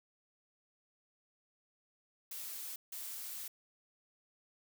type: noise bursts at uneven times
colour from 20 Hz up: blue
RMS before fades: -44 dBFS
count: 2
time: 2.31-2.76 / 2.92-3.48 s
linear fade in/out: 5 ms
effects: none